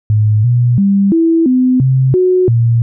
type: tone with pitch steps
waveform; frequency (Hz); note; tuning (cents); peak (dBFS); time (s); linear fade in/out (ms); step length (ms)
sine; 106.8 / 121.4 / 198.1 / 329.1 / 254.5 / 131.4 / 367.1 / 116.6; G#2 / B2 / G3 / E4 / C4 / C3 / F#4 / A#2; +49 / -29 / +18 / -3 / -48 / +8 / -14 / +1; -7; 0.1-2.82; 0; 340
effects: none